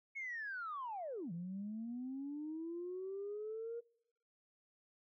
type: linear two-way sweep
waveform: sine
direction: down then up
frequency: 2217 to 164.81 to 473.9 Hz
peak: -40 dBFS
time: 0.15-3.81 s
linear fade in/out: 20 ms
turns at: 1.32 s
effects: noise-tail reverb RT60 0.8 s tail -26 dB re dry + tanh soft clip ceiling -36 dBFS

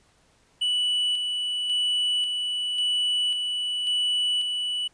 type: tone with tremolo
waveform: triangle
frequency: 2960 Hz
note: F#7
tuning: in tune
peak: -20 dBFS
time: 0.61-4.88 s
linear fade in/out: 10 ms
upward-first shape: square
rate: 0.92 Hz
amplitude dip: 35%
effects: pink hiss -62 dBFS RMS until 4.93 s + resampled to 22050 Hz

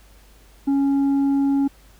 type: tone with tanh clipping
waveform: sine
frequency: 277.2 Hz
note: C#4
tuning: in tune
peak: -17 dBFS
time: 0.67-1.68 s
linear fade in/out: 10 ms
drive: 4 dB
effects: added 50 Hz sine -49 dBFS peak until 1.99 s + pink hiss -54 dBFS RMS until 1.99 s

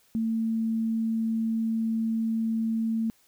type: tone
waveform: sine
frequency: 224.6 Hz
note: A3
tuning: 36 cents sharp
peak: -24 dBFS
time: 0.15-3.1 s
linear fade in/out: 0 ms
effects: white hiss -63 dBFS RMS until 3.27 s

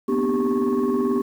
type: tone cluster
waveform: sine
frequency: 235 / 253.4 / 299.7 / 393.5 / 1101 Hz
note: A#3 / B3 / D4 / G4 / C#6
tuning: +14 / +45 / +35 / +7 / -12 cents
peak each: -25 / -22 / -27 / -21 / -30 dBFS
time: 0.08-1.22 s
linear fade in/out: 10 ms
effects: tanh soft clip ceiling -13 dBFS + 8-bit

